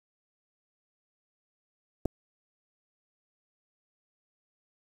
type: clicks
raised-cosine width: 2 ms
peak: -27 / -14 dBFS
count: 2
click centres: 2.054 / 2.057 s
effects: 8-bit